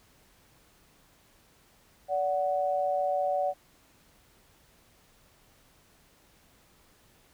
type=tone pair together; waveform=sine; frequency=576.9 / 742 Hz; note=D5 / F#5; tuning=-31 / +5 cents; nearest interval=major third; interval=436 cents; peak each=-28 dBFS; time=2.08-3.54 s; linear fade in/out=50 ms; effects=pink hiss -62 dBFS RMS until 7.33 s